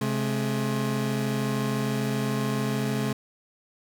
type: tone pair together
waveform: 30% pulse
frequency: 132.9 / 212.4 Hz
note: C3 / G#3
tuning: +27 / +39 cents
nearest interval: minor sixth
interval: 812 cents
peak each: -25 dBFS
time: 0.01-3.13 s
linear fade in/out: 5 ms
effects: none